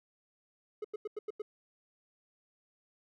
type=tone bursts; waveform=triangle; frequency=423.5 Hz; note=G#4; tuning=34 cents sharp; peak=-33 dBFS; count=6; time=0.82-1.42 s; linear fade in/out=5 ms; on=25 ms; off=90 ms; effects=none